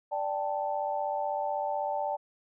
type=chord; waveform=sine; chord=D suspended fourth; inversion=none; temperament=equal; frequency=587.3 / 784 / 880 Hz; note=D5 / G5 / A5; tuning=0 / 0 / 0 cents; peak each=-33 dBFS; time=0.11-2.17 s; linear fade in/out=20 ms; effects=none